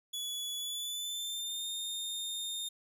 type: tone with pitch glide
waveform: sawtooth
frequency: 3407 to 3652 Hz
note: G#7 to A#7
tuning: +44 to -36 cents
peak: -33 dBFS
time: 0.13-2.69 s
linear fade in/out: 10 ms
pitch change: +120 cents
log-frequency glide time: 0.57-1.67 s
effects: none